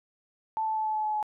sine tone with pitch steps, 880 / 874.9 / 869.9 / 864.9 / 859.9 / 854.9 / 850 Hz, A5 / A5 / A5 / A5 / A5 / G#5 / G#5, 0 / -10 / -20 / -30 / -40 / +50 / +40 cents, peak -26 dBFS, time 0.57-1.228 s, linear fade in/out 0 ms, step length 94 ms, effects none

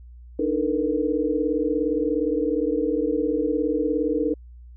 sine tone cluster, 293.6 / 313.2 / 444.9 / 482.1 Hz, D4 / D#4 / A4 / B4, 0 / +11 / +19 / -42 cents, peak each -26 dBFS, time 0.39-4.34 s, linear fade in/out 5 ms, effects added 60 Hz sine -41 dBFS peak until 4.76 s

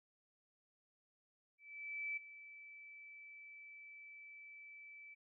sine tone with ADSR envelope, 2313 Hz, D7, 27 cents flat, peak -38 dBFS, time 1.58-5.15 s, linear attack 590 ms, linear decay 9 ms, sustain -15 dB, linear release 18 ms, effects none

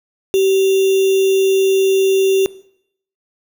sine tone with sample-and-hold, 385.1 Hz, G4, 31 cents flat, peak -10 dBFS, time 0.34-2.46 s, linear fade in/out 0 ms, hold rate 3150 Hz, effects noise-tail reverb RT60 0.7 s tail -20 dB re dry

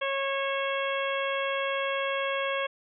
harmonic tone with a mistuned harmonic, 548 Hz, C#5, 20 cents flat, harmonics 1 / 2 / 3 / 4 / 5 / 6, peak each -30 / -33 / -35 / -36 / -37 / -38 dBFS, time 0.01-2.67 s, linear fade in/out 10 ms, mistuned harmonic 5, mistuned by -24 cents, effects none

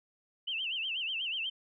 sine tone with vibrato, 2886 Hz, F#7, 44 cents flat, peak -32 dBFS, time 0.47-1.5 s, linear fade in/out 10 ms, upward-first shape sine, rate 8.2 Hz, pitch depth 170 cents each way, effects none

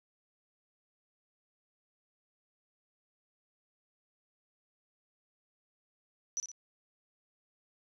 sine tone with echo, 5920 Hz, F#8, in tune, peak -31 dBFS, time 6.37-6.4 s, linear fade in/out 0 ms, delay 58 ms, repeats 2, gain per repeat -7 dB, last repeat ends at 6.516 s, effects none

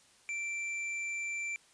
sine tone with tanh clipping, 2346 Hz, D7, 2 cents flat, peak -36 dBFS, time 0.29-1.56 s, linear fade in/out 0 ms, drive 11 dB, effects white hiss -63 dBFS RMS until 1.73 s + resampled to 22050 Hz

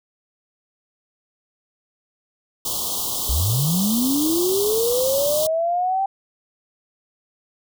white band-stop noise, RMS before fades -25 dBFS, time 2.65-5.47 s, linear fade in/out 5 ms, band 1200 to 3000 Hz, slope 96 dB/octave
sine linear sweep, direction up, 55 to 787 Hz, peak -18 dBFS, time 3.29-6.06 s, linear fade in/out 5 ms
effects none

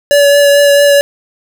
square tone with vibrato, 571 Hz, D5, 49 cents flat, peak -5 dBFS, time 0.11-1.01 s, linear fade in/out 0 ms, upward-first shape triangle, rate 4.5 Hz, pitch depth 16 cents each way, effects none

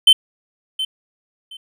triangle tone with echo, 3080 Hz, G7, 31 cents flat, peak -4 dBFS, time 0.07-0.13 s, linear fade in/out 5 ms, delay 720 ms, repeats 2, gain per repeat -14 dB, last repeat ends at 1.57 s, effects none

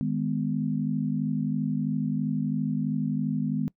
sine chord, G# minor, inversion second, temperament equal with one note detuned, 155.56 / 207.7 / 250.7 Hz, D#3 / G#3 / B3, 0 / 0 / +26 cents, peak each -29 dBFS, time 0.01-3.68 s, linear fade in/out 0 ms, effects noise-tail reverb RT60 0.1 s tail -22 dB re dry

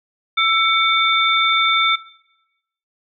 sine tone cluster, 1331 / 2244 / 3566 Hz, E6 / C#7 / A7, +16 / +21 / +22 cents, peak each -18 dBFS, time 0.37-1.96 s, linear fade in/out 10 ms, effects noise-tail reverb RT60 0.9 s tail -18 dB re dry

